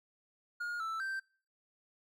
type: tone with pitch steps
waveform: triangle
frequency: 1427 / 1323 / 1563 Hz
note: F6 / E6 / G6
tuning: +37 / +6 / -6 cents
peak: -33 dBFS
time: 0.6-1.2 s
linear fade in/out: 10 ms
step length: 200 ms
effects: noise-tail reverb RT60 0.4 s tail -23 dB re dry